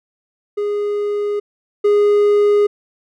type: tone pair in turn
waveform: triangle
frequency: 412.5 / 412.5 Hz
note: G#4 / G#4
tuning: -12 / -12 cents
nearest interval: unison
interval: 0 cents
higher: neither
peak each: -15 / -8 dBFS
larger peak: second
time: 0.57-1.4 / 1.84-2.67 s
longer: neither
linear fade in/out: 10 ms
effects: none